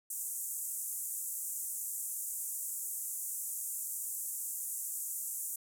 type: band-pass noise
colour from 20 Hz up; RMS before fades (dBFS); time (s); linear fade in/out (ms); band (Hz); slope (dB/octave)
pink; -39; 0.1-5.56; 5; 7200 to 15000; 48
effects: none